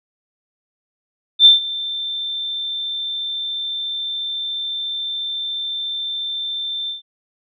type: tone with ADSR envelope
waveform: sine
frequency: 3563 Hz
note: A7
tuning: 21 cents sharp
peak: -3 dBFS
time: 1.39-7.02 s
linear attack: 65 ms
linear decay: 140 ms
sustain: -19 dB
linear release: 130 ms
effects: none